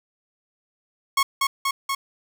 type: tone with echo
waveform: sawtooth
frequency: 1095 Hz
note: C#6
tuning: 22 cents flat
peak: -13 dBFS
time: 1.17-1.23 s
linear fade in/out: 5 ms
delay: 240 ms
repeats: 3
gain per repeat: -2 dB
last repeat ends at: 1.95 s
effects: none

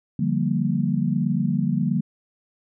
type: chord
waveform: sine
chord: G minor seventh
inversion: second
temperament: equal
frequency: 146.83 / 174.61 / 196 / 233.1 Hz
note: D3 / F3 / G3 / Bb3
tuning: 0 / 0 / 0 / 0 cents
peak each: -25 dBFS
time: 0.19-2.01 s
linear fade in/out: 5 ms
effects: none

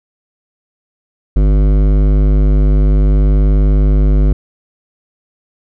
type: tone with hard clipping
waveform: sine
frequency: 50.3 Hz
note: G1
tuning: 45 cents sharp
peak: -9 dBFS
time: 1.36-4.33 s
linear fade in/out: 5 ms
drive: 15 dB
effects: none

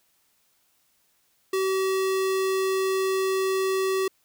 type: tone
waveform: square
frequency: 381.6 Hz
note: G4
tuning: 47 cents flat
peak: -23 dBFS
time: 1.53-4.08 s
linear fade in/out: 5 ms
effects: white hiss -67 dBFS RMS until 4.24 s

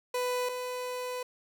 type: tone pair in turn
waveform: 30% pulse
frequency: 497.3 / 499.7 Hz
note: B4 / B4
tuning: +12 / +20 cents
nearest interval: unison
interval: 8 cents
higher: second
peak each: -26 / -31 dBFS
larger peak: first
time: 0.14-0.49 / 0.49-1.23 s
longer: second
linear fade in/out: 5 ms
effects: none

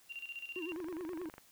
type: tone with tremolo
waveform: sine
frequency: 2769 Hz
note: F7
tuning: 15 cents flat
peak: -40 dBFS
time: 0.09-0.73 s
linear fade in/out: 20 ms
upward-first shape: square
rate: 15 Hz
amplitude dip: 70%
type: tone with vibrato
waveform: triangle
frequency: 340 Hz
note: F4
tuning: 46 cents flat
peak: -37 dBFS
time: 0.56-1.29 s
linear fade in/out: 2 ms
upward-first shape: sine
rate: 9.5 Hz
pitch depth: 160 cents each way
type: click train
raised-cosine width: 0.5 ms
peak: -34 dBFS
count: 17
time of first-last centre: 0.72-1.381 s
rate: 24.2 Hz
effects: white hiss -64 dBFS RMS until 1.51 s

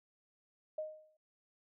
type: tone with exponential decay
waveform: sine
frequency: 620 Hz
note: D#5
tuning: 6 cents flat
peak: -34 dBFS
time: 0.78-1.17 s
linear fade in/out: 5 ms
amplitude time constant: 84 ms
effects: none

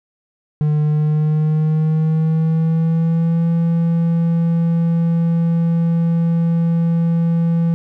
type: tone with pitch glide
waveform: triangle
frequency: 150.8 to 167.32 Hz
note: D3 to E3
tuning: +46 to +26 cents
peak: -11 dBFS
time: 0.61-7.74 s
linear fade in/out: 0 ms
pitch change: +180 cents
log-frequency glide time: 0.86-3.47 s
effects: none

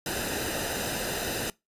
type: noise with comb filter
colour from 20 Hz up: pink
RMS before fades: -31 dBFS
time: 0.06-1.5 s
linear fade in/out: 2 ms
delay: 0.9 ms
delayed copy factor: -0.65
effects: noise-tail reverb RT60 0.2 s tail -23 dB re dry + resampled to 32000 Hz

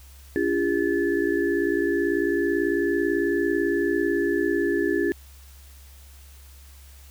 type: tone cluster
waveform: sine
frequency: 285.9 / 343.9 / 404.1 / 1734 Hz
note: D4 / F4 / G#4 / A6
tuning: -46 / -27 / -47 / -26 cents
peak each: -27 / -24 / -25 / -30 dBFS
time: 0.36-5.12 s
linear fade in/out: 0 ms
effects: added 68 Hz sine -45 dBFS peak until 7.1 s + white hiss -53 dBFS RMS until 7.1 s

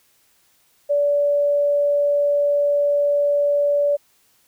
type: tone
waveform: sine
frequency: 577 Hz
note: D5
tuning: 31 cents flat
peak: -15 dBFS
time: 0.89-3.97 s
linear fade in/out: 20 ms
effects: white hiss -60 dBFS RMS until 4.47 s

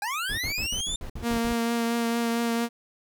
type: linear sweep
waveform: 25% pulse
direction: up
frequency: 784 to 3638 Hz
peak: -24 dBFS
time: 0.02-0.96 s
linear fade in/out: 2 ms
type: noise bursts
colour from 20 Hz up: brown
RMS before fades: -35 dBFS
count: 9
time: 0.29-1.53 s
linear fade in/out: 2 ms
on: 88 ms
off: 56 ms
type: tone with vibrato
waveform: sawtooth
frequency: 233.1 Hz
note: A#3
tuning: in tune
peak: -20 dBFS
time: 1.22-2.69 s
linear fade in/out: 50 ms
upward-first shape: triangle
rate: 4.4 Hz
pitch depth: 19 cents each way
effects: none

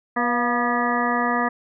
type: harmonic tone with a mistuned harmonic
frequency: 242.4 Hz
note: B3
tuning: 32 cents flat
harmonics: 1 / 2 / 3 / 4 / 5 / 7 / 8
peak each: -25 / -29 / -26 / -27 / -25 / -28 / -29 dBFS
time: 0.16-1.49 s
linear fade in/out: 10 ms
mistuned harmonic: 3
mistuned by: -40 cents
effects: none

